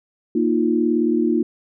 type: chord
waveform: sine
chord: Bb suspended fourth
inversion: none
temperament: just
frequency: 233.1 / 310.8 / 349.6 Hz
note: Bb3 / Eb4 / F4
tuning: 0 / -2 / +2 cents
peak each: -20 dBFS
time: 0.35-1.43 s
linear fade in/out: 5 ms
effects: none